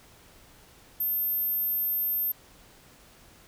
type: tone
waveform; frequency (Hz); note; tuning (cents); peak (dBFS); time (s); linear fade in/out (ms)
sine; 13290; G#9; 0; -25; 1-2.32; 5
effects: pink hiss -55 dBFS RMS until 3.47 s